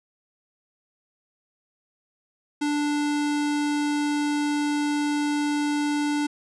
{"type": "tone", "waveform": "square", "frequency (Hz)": 293.7, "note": "D4", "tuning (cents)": 0, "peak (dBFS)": -23, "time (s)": [2.61, 6.27], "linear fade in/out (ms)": 10, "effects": ["resampled to 22050 Hz"]}